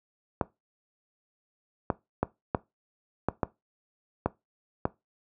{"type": "clicks", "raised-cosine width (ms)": 1, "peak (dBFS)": -10, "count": 8, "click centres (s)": [0.412, 1.902, 2.23, 2.548, 3.286, 3.432, 4.26, 4.854], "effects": ["noise-tail reverb RT60 0.2 s tail -19 dB re dry", "high-pass 60 Hz 12 dB/octave"]}